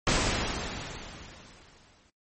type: noise with exponential decay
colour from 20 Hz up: pink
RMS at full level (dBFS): -23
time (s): 0.07-2.1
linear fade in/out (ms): 1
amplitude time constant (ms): 440
effects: noise-tail reverb RT60 0.2 s tail -26 dB re dry + MP3 32 kbps